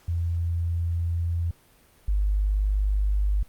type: tone pair in turn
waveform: sine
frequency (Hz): 84.8 / 50.42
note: E2 / G1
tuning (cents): +50 / +49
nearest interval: major sixth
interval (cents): 901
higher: first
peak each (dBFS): -23 / -20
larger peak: second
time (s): 0.08-1.51 / 2.08-3.43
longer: first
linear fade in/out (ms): 5
effects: pink hiss -58 dBFS RMS until 3.48 s + Opus 48 kbps